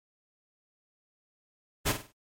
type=noise with echo; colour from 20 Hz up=pink; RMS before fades=-26 dBFS; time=1.85-1.93 s; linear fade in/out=20 ms; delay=49 ms; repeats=4; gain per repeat=-9 dB; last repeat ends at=2.126 s; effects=MP3 64 kbps